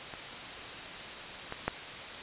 clicks, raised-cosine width 0.5 ms, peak -26 / -22 / -13 dBFS, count 3, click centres 0.138 / 1.524 / 1.68 s, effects white hiss -41 dBFS RMS until 2.22 s + resampled to 8000 Hz

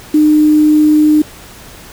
sine tone with quantisation, 303.9 Hz, D#4, 41 cents flat, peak -5 dBFS, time 0.14-1.22 s, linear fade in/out 5 ms, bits 5, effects pink hiss -35 dBFS RMS until 1.92 s

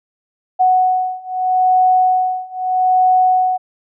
sine beating tone pair, 740 / 740.79 Hz, F#5 / F#5, 0 / +2 cents, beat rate 0.79 Hz, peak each -15 / -14 dBFS, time 0.59-3.58 s, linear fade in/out 20 ms, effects none

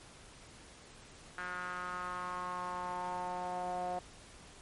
sawtooth tone with band-pass filter sweep, 180 Hz, F#3, 47 cents flat, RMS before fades -39 dBFS, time 1.38-3.99 s, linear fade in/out 2 ms, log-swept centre 1500 to 690 Hz, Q 4.8, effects pink hiss -55 dBFS RMS until 4.61 s + MP3 48 kbps

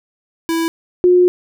square / sine tone pair in turn, 329.6 / 359.2 Hz, E4 / F4, 0 / +49 cents, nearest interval minor second, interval 149 cents, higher second, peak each -16 / -7 dBFS, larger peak second, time 0.49-0.68 / 1.04-1.28 s, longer second, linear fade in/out 0 ms, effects none

